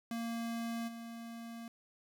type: tone with level steps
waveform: square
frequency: 231.2 Hz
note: A#3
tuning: 14 cents flat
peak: -37 / -45 dBFS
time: 0.11-1.68 s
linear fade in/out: 2 ms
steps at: 0.87 s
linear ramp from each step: 20 ms
effects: 11-bit